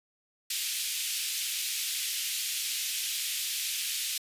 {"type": "high-pass noise", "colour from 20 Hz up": "pink", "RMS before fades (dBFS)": -32, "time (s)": [0.5, 4.18], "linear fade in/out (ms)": 5, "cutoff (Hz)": 2600, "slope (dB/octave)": 24, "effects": ["resampled to 32000 Hz"]}